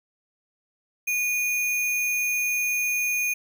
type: tone with sample-and-hold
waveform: sine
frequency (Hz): 2454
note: D#7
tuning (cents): -25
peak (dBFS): -22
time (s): 1.07-3.34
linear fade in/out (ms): 10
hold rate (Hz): 8820
effects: none